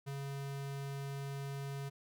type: tone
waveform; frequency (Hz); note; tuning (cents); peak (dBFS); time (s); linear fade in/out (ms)
square; 138.9; C#3; +4; -40; 0.06-1.9; 20
effects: none